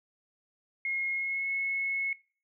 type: tone with pitch glide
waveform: sine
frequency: 2154 to 2187 Hz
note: C7 to C#7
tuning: +50 to -24 cents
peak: -29 dBFS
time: 0.85-2.13 s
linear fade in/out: 2 ms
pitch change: +26 cents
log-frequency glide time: 1.12-1.49 s
effects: noise-tail reverb RT60 0.4 s tail -20 dB re dry